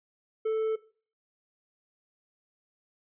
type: tone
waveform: triangle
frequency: 440 Hz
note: A4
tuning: in tune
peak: -23 dBFS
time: 0.45-0.76 s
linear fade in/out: 10 ms
effects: noise-tail reverb RT60 0.4 s tail -18 dB re dry + resampled to 8000 Hz